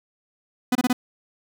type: tone bursts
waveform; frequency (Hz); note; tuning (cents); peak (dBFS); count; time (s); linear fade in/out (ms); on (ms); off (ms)
45% pulse; 249.6; B3; +19; -17; 4; 0.72-0.93; 5; 33; 26
effects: none